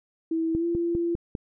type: tone with pitch glide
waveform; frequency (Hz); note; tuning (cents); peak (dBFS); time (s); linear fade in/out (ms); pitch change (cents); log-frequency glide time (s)
sine; 325.9 to 340.7; E4 to F4; -20 to -43; -23; 0.31-1.15; 5; +77; 0.56-0.65
type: click train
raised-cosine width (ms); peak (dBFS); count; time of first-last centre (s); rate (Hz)
3; -18; 5; 0.55-1.352; 4.99
effects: none